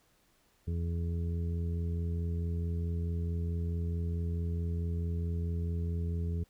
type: harmonic tone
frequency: 84.6 Hz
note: E2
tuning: 45 cents sharp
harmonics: 1 / 2 / 3 / 4 / 5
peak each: -31 / -38 / -49 / -54 / -46 dBFS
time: 0.67-6.44 s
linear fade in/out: 10 ms
effects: pink hiss -69 dBFS RMS until 6.49 s